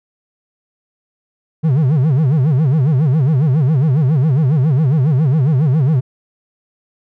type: tone with vibrato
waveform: triangle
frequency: 142.6 Hz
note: C#3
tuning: 49 cents sharp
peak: -8 dBFS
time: 1.63-6.01 s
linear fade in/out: 20 ms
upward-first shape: sine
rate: 7.3 Hz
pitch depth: 240 cents each way
effects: none